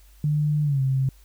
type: tone with pitch glide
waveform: sine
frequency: 149.6 to 133.28 Hz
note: D3 to C3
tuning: +32 to +32 cents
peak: -19 dBFS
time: 0.24-1.09 s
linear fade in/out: 2 ms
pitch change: -200 cents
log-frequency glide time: 0.64-0.81 s
effects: added 50 Hz sine -49 dBFS peak until 1.24 s + white hiss -59 dBFS RMS until 1.24 s